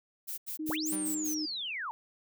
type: noise bursts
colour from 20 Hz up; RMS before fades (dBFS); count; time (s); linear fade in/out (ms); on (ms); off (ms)
violet; -38; 6; 0.27-1.35; 20; 110; 84
type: tone with pitch glide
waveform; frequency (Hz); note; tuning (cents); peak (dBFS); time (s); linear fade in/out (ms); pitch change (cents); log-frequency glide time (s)
sine; 311.1 to 307.7; D#4 to D#4; 0 to -19; -33; 0.59-1.46; 10; -19; 0.85-1.05
type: linear two-way sweep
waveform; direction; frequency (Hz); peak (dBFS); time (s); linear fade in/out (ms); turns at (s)
sine; up then down; 31.08 to 9397 to 846; -34; 0.69-1.91; 0; 0.94
type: tone with exponential decay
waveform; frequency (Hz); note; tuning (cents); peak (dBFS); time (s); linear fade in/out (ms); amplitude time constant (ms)
sawtooth; 194.3; G3; -15; -35; 0.92-1.75; 5; 180
effects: none